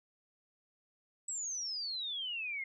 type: exponential sweep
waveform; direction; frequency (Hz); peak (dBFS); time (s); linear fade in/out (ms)
sine; down; 7920 to 2095; -36; 1.28-2.64; 5
effects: none

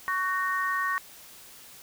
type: tone cluster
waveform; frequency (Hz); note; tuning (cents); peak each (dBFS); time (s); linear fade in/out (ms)
sine; 1118 / 1506 / 1849; C#6 / F#6 / A#6; +14 / +30 / -15; -28 / -34 / -29; 0.08-0.98; 0
effects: white hiss -49 dBFS RMS until 1.82 s

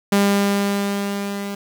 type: tone with level ramp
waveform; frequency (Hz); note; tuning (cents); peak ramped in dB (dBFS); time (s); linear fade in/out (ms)
sawtooth; 200.6; G3; +40; -9 to -22; 0.12-1.55; 5
effects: 7-bit

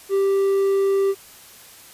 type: tone with hard clipping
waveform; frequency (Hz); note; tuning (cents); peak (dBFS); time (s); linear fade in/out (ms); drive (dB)
triangle; 392; G4; 0; -17; 0.09-1.15; 50; 6
effects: white hiss -45 dBFS RMS until 1.93 s + resampled to 32000 Hz

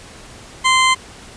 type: tone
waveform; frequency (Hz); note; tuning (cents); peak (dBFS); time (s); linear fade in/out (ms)
20% pulse; 1039; C6; -12; -6; 0.64-0.95; 20
effects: pink hiss -39 dBFS RMS until 1.36 s + resampled to 22050 Hz

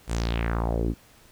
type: tone with low-pass filter sweep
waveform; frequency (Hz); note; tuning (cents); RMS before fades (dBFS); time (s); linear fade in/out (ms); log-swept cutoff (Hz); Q
sawtooth; 57.3; A#1; -29; -26; 0.07-0.95; 50; 10000 to 250; 2.9
effects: pink hiss -55 dBFS RMS until 1.31 s

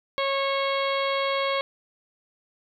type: harmonic tone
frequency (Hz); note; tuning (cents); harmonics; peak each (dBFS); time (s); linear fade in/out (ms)
548; C#5; -20; 1 / 2 / 3 / 4 / 5 / 6 / 7 / 8; -26 / -28 / -38 / -31 / -40 / -34 / -38 / -40; 0.18-1.61; 0
effects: 10-bit

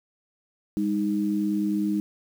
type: tone pair together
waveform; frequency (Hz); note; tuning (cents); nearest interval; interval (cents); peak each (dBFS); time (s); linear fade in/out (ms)
sine; 202.3 / 311.5; G#3 / D#4; -45 / +2; perfect fifth; 747; -25; 0.77-2; 0
effects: 8-bit

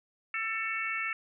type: harmonic tone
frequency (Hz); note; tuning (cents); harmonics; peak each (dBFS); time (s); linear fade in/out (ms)
445.3; A4; +21; 3 / 4 / 5 / 6; -37 / -37 / -34 / -37; 0.34-1.13; 2
effects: none

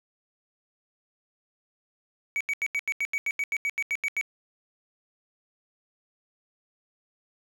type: tone bursts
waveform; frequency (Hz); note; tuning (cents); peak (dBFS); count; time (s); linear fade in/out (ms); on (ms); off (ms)
triangle; 2265; C#7; +37; -23; 15; 2.36-4.212; 0; 46; 83
effects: none

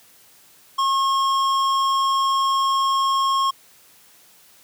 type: tone with hard clipping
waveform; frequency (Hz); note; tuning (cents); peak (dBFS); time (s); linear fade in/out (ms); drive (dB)
sine; 1082; C#6; -42; -19; 0.78-3.51; 10; 12
effects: white hiss -52 dBFS RMS until 4.63 s + high-pass 80 Hz 12 dB/octave

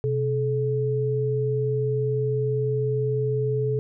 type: tone pair together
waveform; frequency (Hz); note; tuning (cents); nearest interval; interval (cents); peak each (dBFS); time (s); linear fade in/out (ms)
sine; 127.99 / 430; C3 / A4; -38 / -40; octave + major sixth; 2098; -24; 0.04-3.79; 0
effects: none

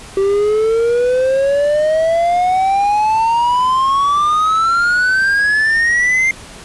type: exponential sweep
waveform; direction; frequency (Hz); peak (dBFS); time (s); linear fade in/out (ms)
triangle; up; 386.4 to 2113; -9; 0.17-6.31; 2
effects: pink hiss -35 dBFS RMS until 6.64 s + resampled to 24000 Hz

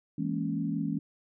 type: chord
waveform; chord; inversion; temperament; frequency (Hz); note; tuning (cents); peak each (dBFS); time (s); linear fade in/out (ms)
sine; A# half-diminished seventh; second; equal; 164.81 / 207.7 / 233.1 / 277.2; E3 / G#3 / A#3 / C#4; 0 / 0 / 0 / 0; -33 / -34 / -36 / -33; 0.18-0.99; 5
effects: none

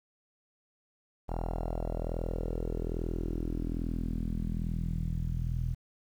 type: tone with low-pass filter sweep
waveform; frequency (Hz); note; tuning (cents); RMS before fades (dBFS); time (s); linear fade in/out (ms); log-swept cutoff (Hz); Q
sawtooth; 41.2; E1; 0; -33; 1.28-5.75; 20; 820 to 120; 3.2
effects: 10-bit

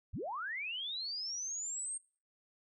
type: linear sweep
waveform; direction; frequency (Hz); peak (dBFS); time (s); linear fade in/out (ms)
sine; up; 34.65 to 8650; -37; 0.13-1.98; 10
effects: noise-tail reverb RT60 0.4 s tail -24 dB re dry

